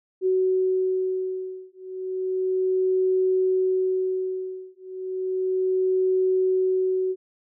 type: beating tone pair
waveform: sine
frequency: 373.6 / 373.93 Hz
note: F#4 / F#4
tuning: +17 / +18 cents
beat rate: 0.33 Hz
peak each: -24 dBFS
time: 0.21-7.16 s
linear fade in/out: 50 ms
effects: none